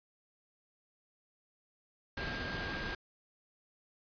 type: tone in noise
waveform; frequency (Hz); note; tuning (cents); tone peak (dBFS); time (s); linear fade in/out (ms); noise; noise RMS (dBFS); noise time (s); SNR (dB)
sine; 1608; G6; +44; -41; 2.17-2.95; 5; pink; -39; 2.17-2.95; -5
effects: resampled to 11025 Hz